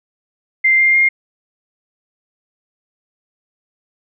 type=tone with pitch steps; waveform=sine; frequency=2090 / 2107 / 2124 Hz; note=C7 / C7 / C7; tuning=-2 / +12 / +25 cents; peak=-9 dBFS; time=0.64-1.09 s; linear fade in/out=10 ms; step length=150 ms; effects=none